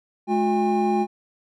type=tone cluster; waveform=triangle; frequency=213.5 / 359.4 / 807 Hz; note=G#3 / F4 / G#5; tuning=+48 / +50 / -50 cents; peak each=-21 dBFS; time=0.27-1.07 s; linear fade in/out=50 ms; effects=none